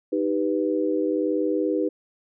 sine chord, Eb augmented, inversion none, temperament equal, 311.1 / 392 / 493.9 Hz, Eb4 / G4 / B4, 0 / 0 / 0 cents, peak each -24 / -26 / -26 dBFS, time 0.12-1.89 s, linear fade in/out 10 ms, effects none

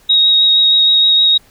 sine tone with vibrato, 3776 Hz, A#7, 22 cents sharp, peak -7 dBFS, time 0.09-1.38 s, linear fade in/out 10 ms, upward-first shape sine, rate 6.4 Hz, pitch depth 12 cents each way, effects pink hiss -49 dBFS RMS until 1.5 s

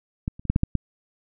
clicks, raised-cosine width 5 ms, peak -13 / -28 / -22 / -7 / -7 / -7 / -8 dBFS, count 7, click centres 0.279 / 0.395 / 0.453 / 0.5 / 0.561 / 0.634 / 0.753 s, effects none

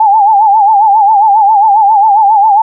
sine tone with vibrato, 838 Hz, G#5, 15 cents sharp, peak -3 dBFS, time 0-2.62 s, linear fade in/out 5 ms, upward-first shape sine, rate 7.4 Hz, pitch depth 110 cents each way, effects none

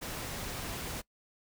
pink noise, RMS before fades -39 dBFS, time 0.01-1.02 s, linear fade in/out 20 ms, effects noise-tail reverb RT60 0.1 s tail -22 dB re dry

